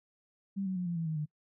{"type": "tone with pitch steps", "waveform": "sine", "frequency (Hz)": [196, 187.69, 179.73, 172.11, 164.82, 157.83, 151.14], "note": ["G3", "F#3", "F3", "F3", "E3", "D#3", "D#3"], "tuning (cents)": [0, 25, 50, -25, 0, 25, -50], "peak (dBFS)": -31, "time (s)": [0.56, 1.26], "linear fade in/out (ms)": 20, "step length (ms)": 100, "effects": ["noise-tail reverb RT60 0.1 s tail -26 dB re dry"]}